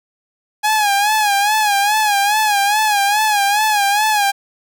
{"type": "tone with vibrato", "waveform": "sawtooth", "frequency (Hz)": 830.6, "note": "G#5", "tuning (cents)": 0, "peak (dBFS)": -9, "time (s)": [0.63, 4.32], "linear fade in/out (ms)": 20, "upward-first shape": "sine", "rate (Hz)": 2.4, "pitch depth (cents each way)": 79, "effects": []}